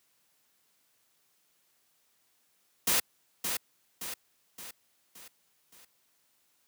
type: noise with echo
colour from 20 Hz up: white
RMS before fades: -26 dBFS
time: 2.87-3 s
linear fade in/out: 5 ms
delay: 570 ms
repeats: 5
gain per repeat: -6 dB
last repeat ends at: 5.85 s
effects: white hiss -71 dBFS RMS until 6.67 s + high-pass 100 Hz 12 dB/octave